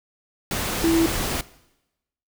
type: tone in noise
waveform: sine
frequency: 329.6 Hz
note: E4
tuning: in tune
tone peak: -16 dBFS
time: 0.84-1.06 s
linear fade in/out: 2 ms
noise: pink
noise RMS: -26 dBFS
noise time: 0.51-1.41 s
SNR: +7 dB
effects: noise-tail reverb RT60 0.9 s tail -19 dB re dry